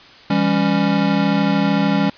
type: chord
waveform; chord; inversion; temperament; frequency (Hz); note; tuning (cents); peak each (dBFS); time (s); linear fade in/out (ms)
square; C# diminished; first; just; 166.31 / 199.57 / 277.2; E3 / G3 / C#4; +16 / +31 / 0; -22 / -18 / -20; 0.3-2.1; 5
effects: white hiss -43 dBFS RMS until 2.17 s + resampled to 11025 Hz